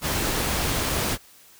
pink noise, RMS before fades -25 dBFS, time 0.01-1.18 s, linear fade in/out 50 ms, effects white hiss -52 dBFS RMS until 1.59 s

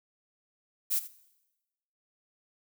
violet noise with echo, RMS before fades -28 dBFS, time 0.9-1 s, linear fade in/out 20 ms, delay 83 ms, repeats 1, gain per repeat -15 dB, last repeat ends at 1.083 s, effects noise-tail reverb RT60 1.0 s tail -19 dB re dry

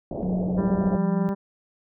white low-pass noise, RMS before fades -31 dBFS, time 0.11-0.97 s, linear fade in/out 2 ms, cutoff 680 Hz, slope 48 dB/octave
sine tone with pitch glide, 183.2 to 174.12 Hz, F#3 to F3, -17 to -5 cents, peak -23 dBFS, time 0.23-1.29 s, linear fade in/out 0 ms, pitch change -88 cents, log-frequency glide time 0.95-1.01 s
harmonic tone, 197.3 Hz, G3, 11 cents sharp, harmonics 1 / 2 / 3 / 4 / 5 / 6 / 7 / 8 / 9, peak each -24 / -31 / -35 / -39 / -37 / -48 / -47 / -50 / -52 dBFS, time 0.57-1.35 s, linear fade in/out 20 ms
effects none

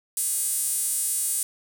sawtooth tone with high-pass filter, 415.3 Hz, G#4, in tune, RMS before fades -26 dBFS, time 0.17-1.43 s, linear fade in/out 2 ms, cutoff 9300 Hz, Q 3.3, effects none

